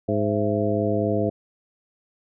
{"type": "harmonic tone with a mistuned harmonic", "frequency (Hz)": 104.1, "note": "G#2", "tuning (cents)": 5, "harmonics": [1, 2, 3, 4, 5, 6], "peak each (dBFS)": [-27, -27, -27, -27, -27, -27], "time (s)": [0.08, 1.3], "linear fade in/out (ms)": 10, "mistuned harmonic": 6, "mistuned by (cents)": 110, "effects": []}